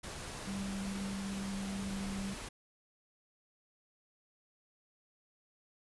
sine tone in noise, 196 Hz, G3, in tune, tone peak -37 dBFS, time 0.47-2.34 s, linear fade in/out 10 ms, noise pink, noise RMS -44 dBFS, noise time 0.03-2.49 s, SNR +4 dB, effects resampled to 24000 Hz

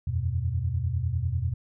sine chord, E suspended second, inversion none, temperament equal, 82.41 / 92.5 / 123.47 Hz, E2 / F#2 / B2, 0 / 0 / 0 cents, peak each -29 dBFS, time 0.07-1.54 s, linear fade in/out 5 ms, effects none

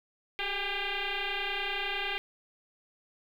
sine tone with frequency modulation, 384.6 Hz, G4, 33 cents flat, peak -30 dBFS, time 0.39-2.18 s, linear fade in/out 0 ms, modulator 400 Hz, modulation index 7.8, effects 10-bit

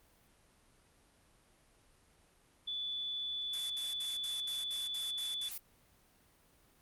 sine tone, 3467 Hz, A7, 26 cents flat, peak -36 dBFS, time 2.67-5.49 s, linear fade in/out 10 ms
blue noise bursts, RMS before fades -42 dBFS, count 9, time 3.53-5.58 s, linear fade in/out 5 ms, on 170 ms, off 65 ms
effects pink hiss -67 dBFS RMS until 6.81 s + Opus 32 kbps

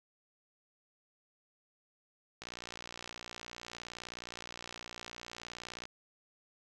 click train, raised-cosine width 0.2 ms, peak -26 dBFS, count 205, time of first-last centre 2.42-5.854 s, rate 59.4 Hz, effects none

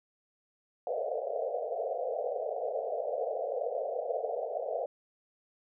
pink band-pass noise, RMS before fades -34 dBFS, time 0.87-4.86 s, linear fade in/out 2 ms, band 450 to 730 Hz, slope 96 dB/octave, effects none

